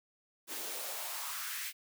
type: noise with high-pass filter sweep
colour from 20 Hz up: white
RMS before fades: -40 dBFS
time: 0.47-1.73 s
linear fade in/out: 50 ms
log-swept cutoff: 280 to 2200 Hz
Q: 2.5
effects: none